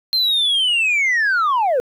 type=linear sweep; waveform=sine; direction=down; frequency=4186 to 466.2 Hz; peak=-12 dBFS; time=0.13-1.8 s; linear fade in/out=0 ms; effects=tanh soft clip ceiling -13 dBFS + 9-bit